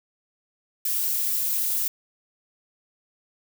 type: noise with flanger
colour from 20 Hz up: violet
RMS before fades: -25 dBFS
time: 0.85-1.88 s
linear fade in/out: 2 ms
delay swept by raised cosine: 1.7 to 4.8 ms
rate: 2.1 Hz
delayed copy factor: +0.6
effects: none